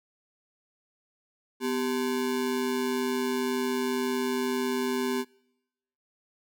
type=ring-modulated tone; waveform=square; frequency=320.7 Hz; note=E4; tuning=48 cents flat; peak=-24 dBFS; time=1.6-5.25 s; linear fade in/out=50 ms; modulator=71 Hz; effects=noise-tail reverb RT60 0.9 s tail -26 dB re dry